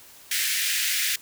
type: high-pass noise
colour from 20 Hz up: pink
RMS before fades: -25 dBFS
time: 0.31-1.16 s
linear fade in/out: 5 ms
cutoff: 1700 Hz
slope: 48 dB/octave
effects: white hiss -49 dBFS RMS until 1.21 s